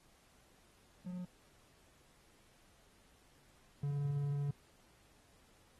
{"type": "tone pair in turn", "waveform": "triangle", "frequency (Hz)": [180, 142.87], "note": ["F#3", "D3"], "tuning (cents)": [-47, -47], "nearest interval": "major third", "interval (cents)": 400, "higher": "first", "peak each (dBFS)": [-38, -32], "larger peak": "second", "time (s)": [[1.06, 1.25], [3.83, 4.51]], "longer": "second", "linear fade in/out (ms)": 5, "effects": ["pink hiss -68 dBFS RMS until 5.79 s", "AAC 32 kbps"]}